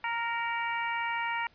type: harmonic tone with a mistuned harmonic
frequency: 465.9 Hz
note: A#4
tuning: 1 cent flat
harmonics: 2 / 3 / 4 / 5 / 6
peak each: -32 / -38 / -36 / -36 / -43 dBFS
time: 0.04-1.47 s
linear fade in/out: 2 ms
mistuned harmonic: 5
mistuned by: -17 cents
effects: pink hiss -62 dBFS RMS until 1.54 s + resampled to 11025 Hz